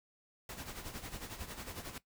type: noise with tremolo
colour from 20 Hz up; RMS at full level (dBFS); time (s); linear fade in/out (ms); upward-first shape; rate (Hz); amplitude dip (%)
pink; -43; 0.49-1.98; 2; sine; 11; 65
effects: noise-tail reverb RT60 0.1 s tail -17 dB re dry